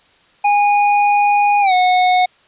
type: tone with pitch glide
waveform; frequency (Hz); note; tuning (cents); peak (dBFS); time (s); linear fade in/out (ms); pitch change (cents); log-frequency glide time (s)
square; 821 to 731.4; G#5 to F#5; -20 to -20; -11; 0.44-2.26; 10; -200; 1.61-1.73
effects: white hiss -52 dBFS RMS until 2.47 s + resampled to 8000 Hz